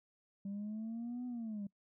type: linear two-way sweep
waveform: sine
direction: up then down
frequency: 196 to 250 to 196 Hz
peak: -37 dBFS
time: 0.45-1.67 s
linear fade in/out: 5 ms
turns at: 1.26 s
effects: noise-tail reverb RT60 0.1 s tail -25 dB re dry + tanh soft clip ceiling -37 dBFS